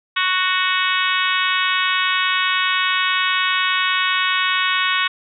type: harmonic tone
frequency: 370.3 Hz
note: F#4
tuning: 1 cent sharp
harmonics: 3 / 4 / 5 / 6 / 7 / 8 / 9 / 10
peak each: -22 / -23 / -24 / -25 / -25 / -26 / -27 / -27 dBFS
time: 0.16-5.08 s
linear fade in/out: 10 ms
effects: none